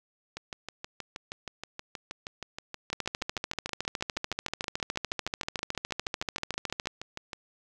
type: two click trains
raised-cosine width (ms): 0.2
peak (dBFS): -20 / -13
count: 45 / 55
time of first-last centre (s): 0.37-7.332 / 2.93-6.872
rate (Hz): 6.32 / 13.7
effects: none